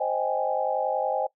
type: chord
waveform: sine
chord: Ab major seventh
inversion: first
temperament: equal with one note detuned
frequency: 523.3 / 622.3 / 779.9 / 830.6 Hz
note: C5 / Eb5 / G5 / Ab5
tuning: 0 / 0 / -9 / 0 cents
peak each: -29 dBFS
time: 0-1.27 s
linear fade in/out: 10 ms
effects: noise-tail reverb RT60 0.1 s tail -19 dB re dry